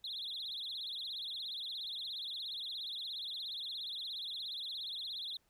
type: tone with vibrato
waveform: sine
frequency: 3706 Hz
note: A#7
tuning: 11 cents flat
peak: -38 dBFS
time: 0.04-5.37 s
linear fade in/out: 2 ms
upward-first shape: triangle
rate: 17 Hz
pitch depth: 250 cents each way
effects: tanh soft clip ceiling -36 dBFS + pink hiss -75 dBFS RMS until 5.49 s

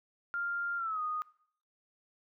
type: tone with pitch glide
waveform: sine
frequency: 1397 to 1237.4 Hz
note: F6 to D#6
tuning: 0 to -10 cents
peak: -32 dBFS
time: 0.34-1.22 s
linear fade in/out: 0 ms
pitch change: -210 cents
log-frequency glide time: 0.77-1.01 s
effects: noise-tail reverb RT60 0.6 s tail -21 dB re dry

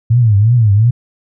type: tone with vibrato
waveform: sine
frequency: 110.7 Hz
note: A2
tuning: 11 cents sharp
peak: -6 dBFS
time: 0.1-0.91 s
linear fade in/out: 10 ms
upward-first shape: triangle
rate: 2.8 Hz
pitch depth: 220 cents each way
effects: none

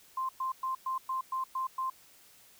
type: tone bursts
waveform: sine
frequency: 1046.5 Hz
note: C6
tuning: in tune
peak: -30 dBFS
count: 8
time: 0.17-1.9 s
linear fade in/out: 5 ms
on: 120 ms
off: 110 ms
effects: white hiss -59 dBFS RMS until 2.59 s

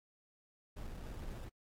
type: noise with sample-and-hold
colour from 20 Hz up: brown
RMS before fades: -45 dBFS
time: 0.76-1.49 s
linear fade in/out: 10 ms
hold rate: 2100 Hz
effects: AAC 48 kbps

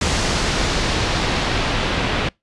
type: noise with low-pass filter sweep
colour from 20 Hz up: pink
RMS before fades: -20 dBFS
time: 0.01-2.29 s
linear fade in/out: 5 ms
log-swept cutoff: 6500 to 3100 Hz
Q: 1.1
effects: noise-tail reverb RT60 0.2 s tail -26 dB re dry + resampled to 24000 Hz

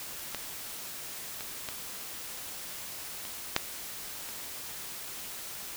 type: clicks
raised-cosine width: 0.2 ms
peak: -16 / -22 / -17 / -25 / -6 / -26 dBFS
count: 6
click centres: 0.347 / 1.408 / 1.688 / 3.252 / 3.564 / 4.289 s
effects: white hiss -41 dBFS RMS until 5.76 s

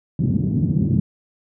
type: band-pass noise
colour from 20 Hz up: pink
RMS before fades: -19 dBFS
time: 0.19-1 s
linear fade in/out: 2 ms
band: 110 to 240 Hz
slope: 24 dB/octave
effects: none

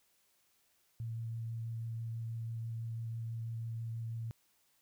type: tone with vibrato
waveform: sine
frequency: 114.3 Hz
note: A#2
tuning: 34 cents flat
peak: -37 dBFS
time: 1-4.31 s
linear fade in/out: 0 ms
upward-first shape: triangle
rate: 6.1 Hz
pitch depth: 13 cents each way
effects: white hiss -73 dBFS RMS until 4.81 s

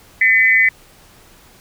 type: tone with amplitude modulation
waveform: sine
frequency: 2022 Hz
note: B6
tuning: 40 cents sharp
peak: -5 dBFS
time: 0.21-0.69 s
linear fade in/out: 5 ms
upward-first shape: sine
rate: 226 Hz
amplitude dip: 95%
effects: pink hiss -47 dBFS RMS until 1.6 s

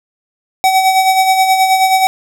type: tone with tremolo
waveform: square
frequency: 759 Hz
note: F#5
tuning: 44 cents sharp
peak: -7 dBFS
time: 0.64-2.07 s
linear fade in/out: 0 ms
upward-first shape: sine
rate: 9.4 Hz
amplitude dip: 50%
effects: none

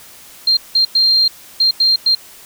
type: tone bursts at uneven times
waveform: sine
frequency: 4186 Hz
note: C8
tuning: in tune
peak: -9 dBFS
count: 6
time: 0.47-0.57 / 0.75-0.85 / 0.95-1.28 / 1.6-1.71 / 1.8-1.96 / 2.06-2.15 s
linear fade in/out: 5 ms
effects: white hiss -40 dBFS RMS until 2.45 s

